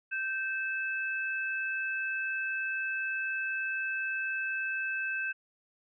sine tone pair together, 1559 / 2611 Hz, G6 / E7, -10 / -17 cents, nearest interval major sixth, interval 893 cents, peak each -32 / -35 dBFS, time 0.11-5.33 s, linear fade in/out 20 ms, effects none

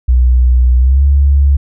sine tone with pitch glide, 62 to 70 Hz, B1 to C#2, +7 to +18 cents, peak -5 dBFS, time 0.08-1.57 s, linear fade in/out 10 ms, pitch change +211 cents, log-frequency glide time 0.78-1.04 s, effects none

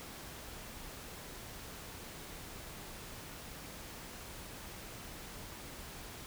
silence, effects pink hiss -48 dBFS RMS until 6.26 s

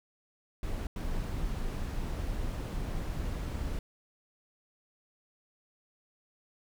brown noise bursts at uneven times, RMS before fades -34 dBFS, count 2, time 0.63-0.87 / 0.96-3.79 s, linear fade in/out 2 ms, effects none

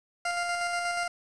20% pulse tone with tremolo, 698.5 Hz, F5, in tune, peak -22 dBFS, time 0.25-1.08 s, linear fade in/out 5 ms, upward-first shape square, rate 8.3 Hz, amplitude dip 30%, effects resampled to 22050 Hz + 8-bit

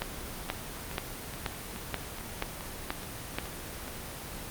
two click trains, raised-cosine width 0.3 ms, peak -23 / -13 dBFS, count 9 / 8, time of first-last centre 0.49-3.88 / 0.02-3.385 s, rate 2.36 / 2.08 Hz, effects pink hiss -40 dBFS RMS until 4.5 s + Opus 24 kbps

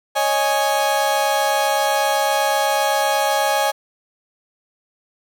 35% pulse chord, C# suspended second, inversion none, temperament equal, 554.4 / 622.3 / 830.6 Hz, C#5 / D#5 / G#5, 0 / 0 / 0 cents, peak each -21 / -21 / -17 dBFS, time 0.15-3.72 s, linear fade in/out 20 ms, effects none

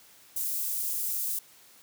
white high-pass noise, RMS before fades -31 dBFS, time 0.36-1.39 s, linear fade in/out 5 ms, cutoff 9600 Hz, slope 12 dB/octave, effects white hiss -56 dBFS RMS until 1.82 s + high-pass 80 Hz 12 dB/octave

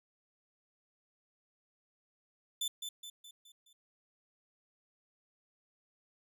sawtooth tone with echo, 3520 Hz, A7, in tune, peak -30 dBFS, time 2.61-2.68 s, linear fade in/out 5 ms, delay 210 ms, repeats 5, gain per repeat -6 dB, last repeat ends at 3.73 s, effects none

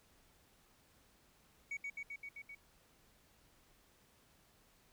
sine tone with echo, 2249 Hz, C#7, 24 cents sharp, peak -36 dBFS, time 1.71-1.77 s, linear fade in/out 5 ms, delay 130 ms, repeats 6, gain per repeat -2 dB, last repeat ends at 2.55 s, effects tanh soft clip ceiling -38 dBFS + pink hiss -69 dBFS RMS until 4.92 s

